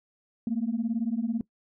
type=beating tone pair; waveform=sine; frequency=220 / 238 Hz; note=A3 / A#3; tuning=0 / +36 cents; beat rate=18 Hz; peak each=-28 dBFS; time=0.47-1.41 s; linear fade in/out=2 ms; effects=noise-tail reverb RT60 0.1 s tail -21 dB re dry + tanh soft clip ceiling -19 dBFS